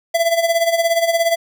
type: tone with tremolo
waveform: square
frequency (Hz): 670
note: E5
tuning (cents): +28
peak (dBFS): -12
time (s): 0.14-1.36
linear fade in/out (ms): 10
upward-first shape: sine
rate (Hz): 17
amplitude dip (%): 70
effects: none